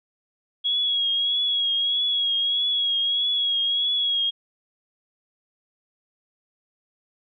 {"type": "tone with vibrato", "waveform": "sine", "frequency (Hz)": 3322, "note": "G#7", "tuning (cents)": 0, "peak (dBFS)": -20, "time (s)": [0.64, 4.31], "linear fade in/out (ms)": 20, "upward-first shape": "triangle", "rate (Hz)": 1.6, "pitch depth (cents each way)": 43, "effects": []}